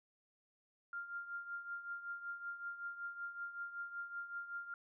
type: tone with tremolo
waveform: sine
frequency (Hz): 1396.9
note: F6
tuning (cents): 0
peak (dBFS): -39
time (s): 0.93-4.74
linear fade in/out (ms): 2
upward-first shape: triangle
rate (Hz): 5.3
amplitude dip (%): 75
effects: none